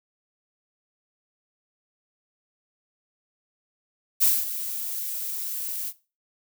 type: noise with ADSR envelope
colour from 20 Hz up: violet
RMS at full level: -18 dBFS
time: 4.2-5.93 s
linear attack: 26 ms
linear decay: 220 ms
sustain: -13 dB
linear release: 50 ms
effects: noise-tail reverb RT60 0.3 s tail -17 dB re dry